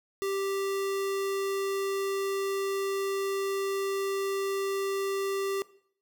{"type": "tone", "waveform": "square", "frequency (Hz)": 392, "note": "G4", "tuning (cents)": 0, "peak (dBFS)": -29, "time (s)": [0.22, 5.62], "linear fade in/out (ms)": 0, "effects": ["noise-tail reverb RT60 0.6 s tail -19 dB re dry"]}